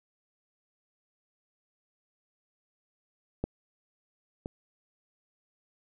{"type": "clicks", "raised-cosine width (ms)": 2, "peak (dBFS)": [-16, -22], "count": 2, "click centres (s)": [3.44, 4.459], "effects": []}